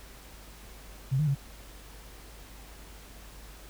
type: tone with pitch steps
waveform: sine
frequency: 133 / 152.4 / 138.9 Hz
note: C3 / D#3 / C#3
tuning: +29 / -36 / +4 cents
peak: -23 dBFS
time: 1.11-1.353 s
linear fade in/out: 20 ms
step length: 81 ms
effects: added 50 Hz sine -48 dBFS peak until 3.69 s + pink hiss -51 dBFS RMS until 3.69 s